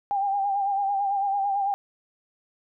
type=tone with vibrato; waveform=sine; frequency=796 Hz; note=G5; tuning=26 cents sharp; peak=-22 dBFS; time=0.11-1.74 s; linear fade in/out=0 ms; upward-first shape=sine; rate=9 Hz; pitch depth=47 cents each way; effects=none